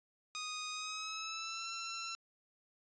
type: tone with pitch glide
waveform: 10% pulse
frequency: 1243 to 1347.7 Hz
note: D#6 to E6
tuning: -2 to +38 cents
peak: -31 dBFS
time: 0.35-2.15 s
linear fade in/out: 0 ms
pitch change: +140 cents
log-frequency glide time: 0.71-1.67 s
effects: resampled to 16000 Hz